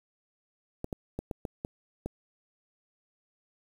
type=clicks; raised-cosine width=2 ms; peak=-20 dBFS; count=7; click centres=0.844 / 0.928 / 1.19 / 1.312 / 1.452 / 1.649 / 2.06 s; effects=8-bit